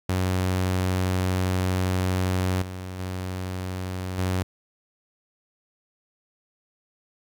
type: tone with level steps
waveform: sawtooth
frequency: 92.5 Hz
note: F#2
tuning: in tune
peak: -18 / -29 / -25 / -19 dBFS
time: 0.09-4.43 s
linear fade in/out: 5 ms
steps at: 2.62 / 2.99 / 4.18 s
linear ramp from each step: 5 ms
effects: 10-bit